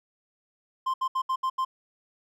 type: tone bursts at uneven times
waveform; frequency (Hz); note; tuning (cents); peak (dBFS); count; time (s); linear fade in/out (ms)
triangle; 1046.5; C6; 0; -22; 6; 0.86-0.94 / 1.01-1.08 / 1.15-1.22 / 1.29-1.36 / 1.43-1.5 / 1.58-1.65; 10
effects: none